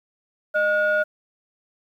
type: tone pair together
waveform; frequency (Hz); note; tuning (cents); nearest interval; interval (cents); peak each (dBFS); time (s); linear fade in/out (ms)
sine; 613.3 / 1442; D#5 / F#6; -25 / -45; octave + minor third; 1480; -19; 0.54-1.04; 20
effects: tanh soft clip ceiling -13 dBFS + 9-bit